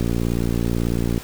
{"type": "click train", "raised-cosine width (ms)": 3, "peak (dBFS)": -9, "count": 69, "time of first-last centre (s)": [0.01, 1.178], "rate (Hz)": 58.2, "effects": ["pink hiss -38 dBFS RMS until 1.23 s"]}